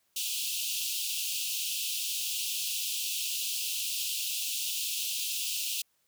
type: high-pass noise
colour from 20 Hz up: pink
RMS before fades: -33 dBFS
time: 0.16-5.82 s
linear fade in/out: 5 ms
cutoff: 2600 Hz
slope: 96 dB/octave
effects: white hiss -73 dBFS RMS until 6.07 s